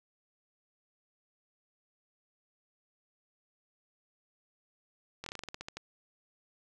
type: slowing click train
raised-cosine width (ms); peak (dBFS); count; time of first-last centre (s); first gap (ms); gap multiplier
0.2; -23; 12; 5.24-5.77; 23; 1.14
effects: none